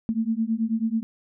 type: beating tone pair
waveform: sine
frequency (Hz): 220 / 229.2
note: A3 / A#3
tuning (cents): 0 / -29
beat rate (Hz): 9.2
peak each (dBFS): -25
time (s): 0.09-1.03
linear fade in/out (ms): 0
effects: none